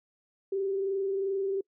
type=tone with frequency modulation; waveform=sine; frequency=390 Hz; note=G4; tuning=9 cents flat; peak=-27 dBFS; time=0.52-1.61 s; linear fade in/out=5 ms; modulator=22.7 Hz; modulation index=0.37; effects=noise-tail reverb RT60 0.1 s tail -25 dB re dry